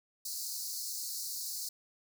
pink high-pass noise, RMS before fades -39 dBFS, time 0.25-1.69 s, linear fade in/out 5 ms, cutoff 4200 Hz, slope 96 dB/octave, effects none

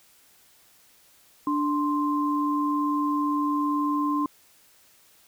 sine tone pair together, 293.7 / 1046.5 Hz, D4 / C6, 0 / 0 cents, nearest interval octave + minor seventh, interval 2200 cents, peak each -24 / -26 dBFS, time 1.47-4.26 s, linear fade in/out 2 ms, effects white hiss -58 dBFS RMS until 5.27 s

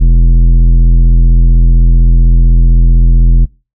triangle tone with tanh clipping, 42.12 Hz, E1, 38 cents sharp, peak -4 dBFS, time 0-3.46 s, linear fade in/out 20 ms, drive 15 dB, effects noise-tail reverb RT60 0.3 s tail -24 dB re dry

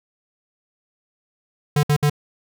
square tone bursts, 146.9 Hz, D3, 1 cent sharp, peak -15 dBFS, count 3, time 1.76-2.098 s, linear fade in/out 5 ms, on 72 ms, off 61 ms, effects none

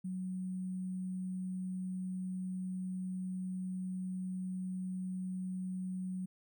sine tone with sample-and-hold, 185 Hz, F#3, in tune, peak -36 dBFS, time 0.04-6.26 s, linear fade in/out 10 ms, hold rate 8820 Hz, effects none

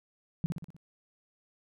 sine tone with echo, 164.81 Hz, E3, in tune, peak -24 dBFS, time 0.44-0.46 s, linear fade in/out 0 ms, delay 61 ms, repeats 5, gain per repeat -5 dB, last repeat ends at 0.765 s, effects none

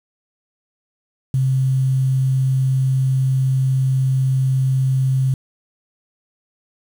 sine tone, 131.9 Hz, C3, 14 cents sharp, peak -14 dBFS, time 1.34-5.34 s, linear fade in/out 2 ms, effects 7-bit

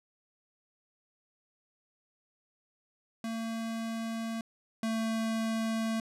square tone pair in turn, 226.4 / 223.8 Hz, A3 / A3, +50 / +30 cents, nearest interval unison, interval 20 cents, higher first, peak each -34 / -30 dBFS, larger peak second, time 3.24-4.41 / 4.83-6 s, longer neither, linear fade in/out 2 ms, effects low-pass 11000 Hz 12 dB/octave

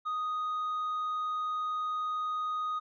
sine tone with tanh clipping, 1244.5 Hz, D#6, in tune, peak -31 dBFS, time 0.05-2.8 s, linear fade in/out 20 ms, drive 2 dB, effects none

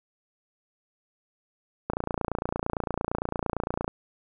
click train, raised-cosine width 1 ms, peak -13 dBFS, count 58, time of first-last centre 1.9-3.879 s, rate 28.8 Hz, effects none

